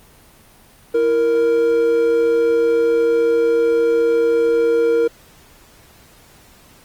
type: tone pair together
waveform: triangle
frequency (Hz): 332.4 / 466.2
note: E4 / A#4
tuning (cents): +15 / 0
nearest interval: tritone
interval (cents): 585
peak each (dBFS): -21 / -11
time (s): 0.94-5.08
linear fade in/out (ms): 10
effects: pink hiss -48 dBFS RMS until 6.84 s + Opus 24 kbps